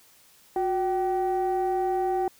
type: tone pair together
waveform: sine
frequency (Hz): 363.4 / 770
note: F#4 / G5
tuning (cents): -31 / -31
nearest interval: octave + minor second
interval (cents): 1300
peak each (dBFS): -24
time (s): 0.56-2.28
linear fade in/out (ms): 2
effects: tanh soft clip ceiling -19 dBFS + white hiss -57 dBFS RMS until 2.39 s